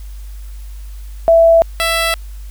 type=tone pair in turn; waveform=sine / 10% pulse; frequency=663 / 663 Hz; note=E5 / E5; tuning=+10 / +10 cents; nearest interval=unison; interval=0 cents; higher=neither; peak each=-5 dBFS; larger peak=neither; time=1.28-1.62 / 1.8-2.14 s; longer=neither; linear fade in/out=0 ms; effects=added 50 Hz sine -27 dBFS peak until 2.5 s + white hiss -47 dBFS RMS until 2.5 s